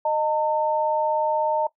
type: tone pair together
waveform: sine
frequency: 616.5 / 900 Hz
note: D#5 / A5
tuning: -16 / +39 cents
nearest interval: perfect fifth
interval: 655 cents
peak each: -23 / -21 dBFS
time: 0.05-1.67 s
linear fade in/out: 5 ms
effects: noise-tail reverb RT60 0.1 s tail -19 dB re dry